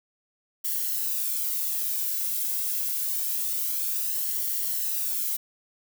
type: noise with flanger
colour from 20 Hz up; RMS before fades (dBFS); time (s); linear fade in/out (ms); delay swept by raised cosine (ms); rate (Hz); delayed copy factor
violet; -28; 0.64-5.37; 10; 0.79 to 1.69; 0.26; -0.5
effects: none